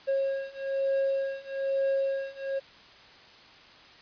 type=beating tone pair; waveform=triangle; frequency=543 / 544.1 Hz; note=C#5 / C#5; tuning=-36 / -32 cents; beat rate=1.1 Hz; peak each=-28 / -27 dBFS; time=0.07-2.6 s; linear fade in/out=20 ms; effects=white hiss -52 dBFS RMS until 4.01 s + resampled to 11025 Hz